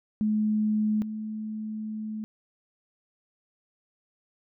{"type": "tone pair in turn", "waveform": "sine", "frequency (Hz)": [213.7, 216.1], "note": ["G#3", "A3"], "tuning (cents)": [50, -31], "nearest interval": "unison", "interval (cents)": 19, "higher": "second", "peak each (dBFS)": [-22, -31], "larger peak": "first", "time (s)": [[0.21, 1.02], [1.02, 2.24]], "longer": "second", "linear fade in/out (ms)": 0, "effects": []}